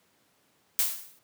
blue noise with exponential decay, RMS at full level -22 dBFS, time 0.79-1.19 s, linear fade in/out 0 ms, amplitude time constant 86 ms, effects pink hiss -67 dBFS RMS until 1.23 s + high-pass 150 Hz 12 dB/octave

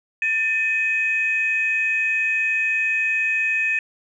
sine tone pair together, 1787 / 2524 Hz, A6 / D#7, +26 / +24 cents, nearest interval tritone, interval 598 cents, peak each -23 / -19 dBFS, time 0.22-3.79 s, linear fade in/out 2 ms, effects tanh soft clip ceiling -11 dBFS

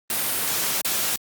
white noise with dropouts, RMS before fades -24 dBFS, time 0.1-1.16 s, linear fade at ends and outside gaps 2 ms, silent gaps 0.814-0.847 s, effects high-pass 100 Hz 12 dB/octave + Opus 32 kbps

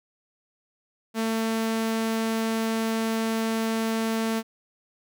sawtooth tone, 224 Hz, A3, 31 cents sharp, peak -20 dBFS, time 1.14-4.43 s, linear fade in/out 50 ms, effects none

